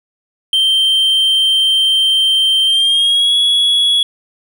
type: tone with pitch glide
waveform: triangle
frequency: 3136 to 3361 Hz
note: G7 to G#7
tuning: 0 to +20 cents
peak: -8 dBFS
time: 0.53-4.03 s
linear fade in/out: 2 ms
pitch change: +120 cents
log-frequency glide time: 2.66-3.36 s
effects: none